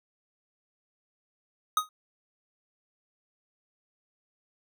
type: tone with exponential decay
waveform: square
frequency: 1252 Hz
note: D#6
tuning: 10 cents sharp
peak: -19 dBFS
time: 1.77-1.89 s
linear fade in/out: 2 ms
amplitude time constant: 24 ms
effects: none